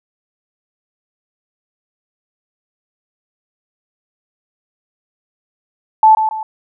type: tone with echo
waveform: sine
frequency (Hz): 873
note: A5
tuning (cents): -14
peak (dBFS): -4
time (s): 6.03-6.15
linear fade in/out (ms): 2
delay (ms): 140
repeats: 2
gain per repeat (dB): -8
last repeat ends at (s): 6.43
effects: none